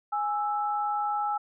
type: tone pair together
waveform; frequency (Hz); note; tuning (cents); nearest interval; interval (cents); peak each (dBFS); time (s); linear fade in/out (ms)
sine; 830.6 / 1318.5; G#5 / E6; 0 / 0; minor sixth; 800; -27 / -31; 0.12-1.38; 10
effects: none